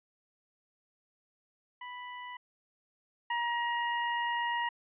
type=tone pair in turn; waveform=25% pulse; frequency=987.8 / 948.3 Hz; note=B5 / A#5; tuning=0 / +29 cents; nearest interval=minor second; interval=71 cents; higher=first; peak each=-37 / -26 dBFS; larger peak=second; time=1.81-2.37 / 3.3-4.69 s; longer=second; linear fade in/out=5 ms; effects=resampled to 8000 Hz